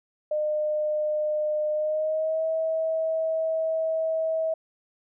sine tone with pitch glide, 607 to 643.1 Hz, D#5 to E5, -43 to -43 cents, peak -23 dBFS, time 0.31-4.54 s, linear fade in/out 5 ms, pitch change +100 cents, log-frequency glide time 1.72-2.45 s, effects none

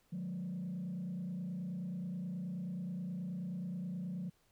sine tone with frequency modulation, 180 Hz, F#3, 47 cents flat, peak -36 dBFS, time 0.12-4.3 s, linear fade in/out 10 ms, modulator 29.4 Hz, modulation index 0.78, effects tanh soft clip ceiling -35 dBFS + pink hiss -73 dBFS RMS until 4.51 s

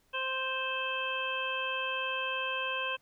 harmonic tone, 523.3 Hz, C5, in tune, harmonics 1 / 2 / 3 / 5 / 6, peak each -39 / -37 / -38 / -35 / -39 dBFS, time 0.13-2.97 s, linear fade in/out 20 ms, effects pink hiss -70 dBFS RMS until 3.01 s

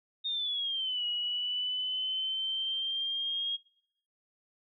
sine exponential two-way sweep, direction down then up, 3700 to 2904 to 3272 Hz, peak -30 dBFS, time 0.24-3.57 s, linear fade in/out 20 ms, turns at 1.05 s, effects noise-tail reverb RT60 0.7 s tail -25 dB re dry

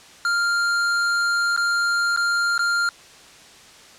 square tone with dropouts, 1396.9 Hz, F6, in tune, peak -19 dBFS, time 0.25-2.89 s, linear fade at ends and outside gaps 1 ms, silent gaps 1.564-1.575 / 2.163-2.173 / 2.579-2.592 s, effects white hiss -46 dBFS RMS until 3.98 s + low-pass 7000 Hz 12 dB/octave

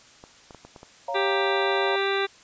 clicks, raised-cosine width 1 ms, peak -29 dBFS, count 6, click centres 0.239 / 0.508 / 0.547 / 0.65 / 0.762 / 0.831 s
sine chord, Bb minor, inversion first, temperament equal, 554.4 / 698.5 / 932.3 Hz, Db5 / F5 / Bb5, 0 / 0 / 0 cents, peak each -31 dBFS, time 1.08-1.96 s, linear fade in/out 5 ms
harmonic tone, 393.3 Hz, G4, 6 cents sharp, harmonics 1 / 2 / 3 / 4 / 5 / 6 / 7 / 9 / 10, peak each -25 / -32 / -32 / -31 / -33 / -35 / -37 / -34 / -35 dBFS, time 1.14-2.27 s, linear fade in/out 20 ms
effects white hiss -52 dBFS RMS until 2.43 s + resampled to 16000 Hz

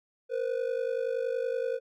triangle ring-modulated tone, 493.9 Hz, B4, in tune, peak -23 dBFS, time 0.29-1.8 s, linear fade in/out 50 ms, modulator 25.3 Hz, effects none

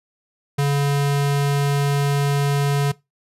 square tone, 141.9 Hz, C#3, 41 cents sharp, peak -17 dBFS, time 0.58-2.92 s, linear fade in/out 10 ms, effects noise-tail reverb RT60 0.2 s tail -20 dB re dry + resampled to 32000 Hz

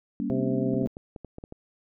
sine chord, G diminished, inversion none, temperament just, 196 / 235.2 / 282.2 Hz, G3 / Bb3 / Db4, 0 / +16 / +31 cents, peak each -32 / -30 / -31 dBFS, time 0.2-0.87 s, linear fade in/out 0 ms
harmonic tone, 130.81 Hz, C3, in tune, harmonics 1 / 2 / 3 / 4 / 5, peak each -31 / -30 / -31 / -34 / -37 dBFS, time 0.3-0.86 s, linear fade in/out 0 ms
clicks, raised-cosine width 2 ms, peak -26 dBFS, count 9, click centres 0.742 / 0.827 / 0.873 / 0.969 / 1.162 / 1.247 / 1.384 / 1.439 / 1.524 s
effects none

